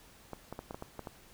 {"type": "clicks", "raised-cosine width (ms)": 1, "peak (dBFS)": -26, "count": 8, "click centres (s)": [0.333, 0.526, 0.591, 0.709, 0.745, 0.824, 0.993, 1.072], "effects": ["pink hiss -58 dBFS RMS until 1.33 s"]}